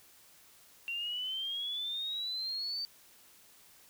sine exponential sweep, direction up, 2738 to 4616 Hz, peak -34 dBFS, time 0.88-2.85 s, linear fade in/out 0 ms, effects white hiss -60 dBFS RMS until 3.89 s

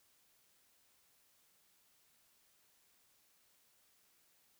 silence, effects white hiss -72 dBFS RMS until 4.59 s

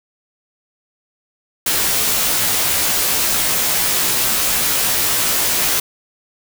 white noise with comb filter, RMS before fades -17 dBFS, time 1.66-5.8 s, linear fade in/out 5 ms, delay 15 ms, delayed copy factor -0.9, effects none

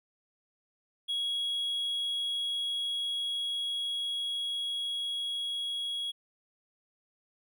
triangle tone with level ramp, 3322 Hz, G#7, in tune, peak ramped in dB -27 to -30 dBFS, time 1.08-6.12 s, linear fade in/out 20 ms, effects tanh soft clip ceiling -23 dBFS

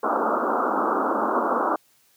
white band-pass noise, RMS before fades -23 dBFS, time 0.03-1.76 s, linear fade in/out 5 ms, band 210 to 1400 Hz, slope 96 dB/octave, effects white hiss -61 dBFS RMS until 2.16 s + high-pass 80 Hz 12 dB/octave

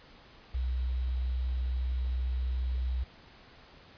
sine tone with quantisation, 63 Hz, B1, 35 cents sharp, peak -28 dBFS, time 0.54-3.04 s, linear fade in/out 10 ms, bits 9, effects pink hiss -55 dBFS RMS until 3.97 s + resampled to 11025 Hz

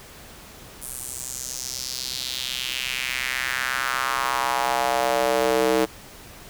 square tone with high-pass filter sweep, 64.1 Hz, C2, 35 cents flat, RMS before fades -25 dBFS, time 0.81-5.86 s, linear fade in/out 20 ms, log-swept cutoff 10000 to 380 Hz, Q 2.7, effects pink hiss -44 dBFS RMS until 6.49 s

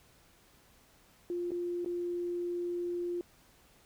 sine tone with dropouts, 350 Hz, F4, 4 cents sharp, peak -32 dBFS, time 1.3-3.21 s, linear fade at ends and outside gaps 1 ms, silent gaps 1.507-1.517 / 1.847-1.86 s, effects pink hiss -63 dBFS RMS until 3.85 s

